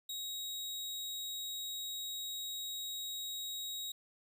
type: tone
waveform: sawtooth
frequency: 3800 Hz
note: A#7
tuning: 33 cents sharp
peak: -36 dBFS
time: 0.09-3.92 s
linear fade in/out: 5 ms
effects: none